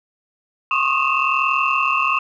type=tone cluster; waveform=sine; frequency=1068 / 1109 / 1240 / 2596 / 2733 Hz; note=C6 / C#6 / D#6 / E7 / F7; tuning=+35 / 0 / -6 / -27 / -38 cents; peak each=-22 dBFS; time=0.71-2.19 s; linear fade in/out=2 ms; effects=tanh soft clip ceiling -5 dBFS